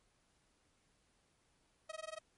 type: tone with amplitude modulation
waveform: sawtooth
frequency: 634 Hz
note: D#5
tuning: 32 cents sharp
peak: -37 dBFS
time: 1.89-2.19 s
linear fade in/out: 10 ms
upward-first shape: sine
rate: 21.5 Hz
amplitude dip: 100%
effects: pink hiss -75 dBFS RMS until 2.37 s + MP3 48 kbps